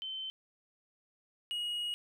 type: tone pair in turn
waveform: sine / triangle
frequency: 3081 / 2890 Hz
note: G7 / F#7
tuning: -31 / -41 cents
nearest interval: minor second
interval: 110 cents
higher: first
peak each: -37 / -32 dBFS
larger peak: second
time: 0.02-0.3 / 1.51-1.94 s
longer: second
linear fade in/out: 0 ms
effects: none